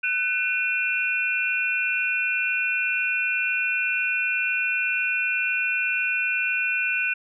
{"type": "tone cluster", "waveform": "sine", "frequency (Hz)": [1500, 2427, 2699], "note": ["F#6", "D#7", "E7"], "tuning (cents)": [23, -44, 40], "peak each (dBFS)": -26, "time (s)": [0.03, 7.14], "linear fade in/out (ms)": 10, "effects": []}